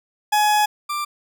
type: tone pair in turn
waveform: 40% pulse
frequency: 842 / 1182 Hz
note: G#5 / D6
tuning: +24 / +11 cents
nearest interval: tritone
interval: 587 cents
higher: second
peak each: -14 / -22 dBFS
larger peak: first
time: 0.32-0.66 / 0.89-1.05 s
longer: first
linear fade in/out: 10 ms
effects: none